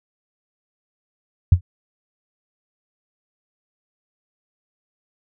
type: tone with exponential decay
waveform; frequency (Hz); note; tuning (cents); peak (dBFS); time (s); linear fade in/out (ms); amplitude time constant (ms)
sine; 88.9; F2; +31; -4; 1.52-1.61; 5; 18
effects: none